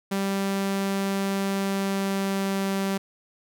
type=tone with pitch glide; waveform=sawtooth; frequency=196 to 194.87 Hz; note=G3 to G3; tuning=0 to -10 cents; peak=-20 dBFS; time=0.11-2.98 s; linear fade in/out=10 ms; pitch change=-10 cents; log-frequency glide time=1.54-2.73 s; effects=none